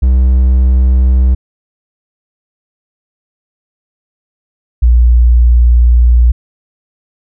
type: tone pair in turn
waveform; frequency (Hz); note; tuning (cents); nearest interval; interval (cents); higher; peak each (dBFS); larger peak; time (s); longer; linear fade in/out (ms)
triangle / sine; 63.6 / 59.63; C2 / A#1; -48 / +40; minor second; 112; first; -3; neither; 0.02-1.35 / 4.82-6.32; second; 10
effects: none